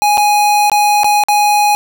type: tone with dropouts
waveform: square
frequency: 830.6 Hz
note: G#5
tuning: in tune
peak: -9 dBFS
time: 0.02-1.75 s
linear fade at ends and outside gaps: 0 ms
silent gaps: 0.173-0.179 / 0.698-0.717 / 1.034-1.044 / 1.237-1.285 s
effects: none